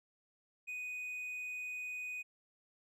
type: tone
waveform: triangle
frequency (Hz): 2489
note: D#7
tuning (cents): 0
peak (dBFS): -38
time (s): 0.67-2.23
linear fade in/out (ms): 20
effects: none